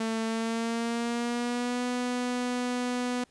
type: tone with pitch glide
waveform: sawtooth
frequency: 223.9 to 247 Hz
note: A3 to B3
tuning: +30 to 0 cents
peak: -24 dBFS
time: 0-3.24 s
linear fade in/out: 5 ms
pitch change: +170 cents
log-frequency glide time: 0.25-1.84 s
effects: pink hiss -64 dBFS RMS until 3.3 s + resampled to 22050 Hz